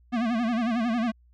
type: tone with vibrato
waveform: square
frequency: 232.3 Hz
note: A#3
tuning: 6 cents flat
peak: -24 dBFS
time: 0.12-1.12 s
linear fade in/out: 20 ms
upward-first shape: sine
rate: 11 Hz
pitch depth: 110 cents each way
effects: added 60 Hz sine -55 dBFS peak until 1.33 s + low-pass 3000 Hz 12 dB/octave